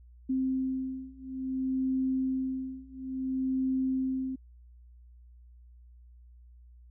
sine beating tone pair, 261.6 / 262.18 Hz, C4 / C4, 0 / +4 cents, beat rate 0.58 Hz, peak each -32 / -31 dBFS, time 0.29-4.36 s, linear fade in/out 10 ms, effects added 60 Hz sine -51 dBFS peak until 6.9 s

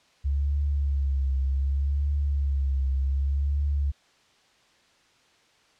sine tone with vibrato, 69.3 Hz, C#2, in tune, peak -22 dBFS, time 0.24-3.92 s, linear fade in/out 20 ms, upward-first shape triangle, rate 0.66 Hz, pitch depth 71 cents each way, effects white hiss -61 dBFS RMS until 5.79 s + low-pass 5000 Hz 12 dB/octave

